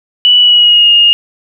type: tone with pitch glide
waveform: sine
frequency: 2955 to 2846 Hz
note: F#7 to F7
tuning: -3 to +32 cents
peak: -3 dBFS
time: 0.25-1.13 s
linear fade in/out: 0 ms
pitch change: -65 cents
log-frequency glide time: 0.39-0.91 s
effects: none